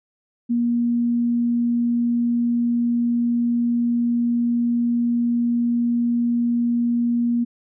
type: tone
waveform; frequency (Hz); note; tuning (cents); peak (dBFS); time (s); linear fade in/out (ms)
sine; 237.6; A#3; +33; -17; 0.49-7.45; 20
effects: none